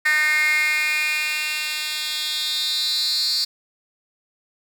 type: tone with high-pass filter sweep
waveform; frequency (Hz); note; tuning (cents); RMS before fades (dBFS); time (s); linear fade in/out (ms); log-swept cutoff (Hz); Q
10% pulse; 304.8; D#4; -36; -22; 0.05-3.45; 10; 1900 to 4500; 7.5
effects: 8-bit